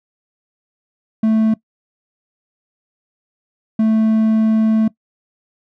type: tone pair in turn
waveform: triangle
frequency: 220 / 220 Hz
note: A3 / A3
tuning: 0 / 0 cents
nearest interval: unison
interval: 0 cents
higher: neither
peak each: -9 dBFS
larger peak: neither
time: 1.23-1.54 / 3.79-4.88 s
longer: second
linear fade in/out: 5 ms
effects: noise-tail reverb RT60 0.1 s tail -20 dB re dry